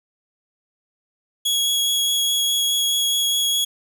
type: tone with vibrato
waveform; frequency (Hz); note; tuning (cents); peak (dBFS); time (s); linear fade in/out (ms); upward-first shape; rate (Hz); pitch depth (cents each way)
sawtooth; 3333; G#7; +5; -15; 1.45-3.65; 10; sine; 4.8; 8
effects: none